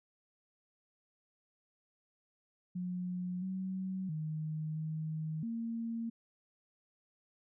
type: tone with pitch steps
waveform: sine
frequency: 180.1 / 188.3 / 155.5 / 157 / 229.6 Hz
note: F#3 / F#3 / D#3 / D#3 / A#3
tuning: -46 / +31 / -1 / +16 / -26 cents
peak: -35 dBFS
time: 2.75-6.1 s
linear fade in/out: 10 ms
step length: 670 ms
effects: none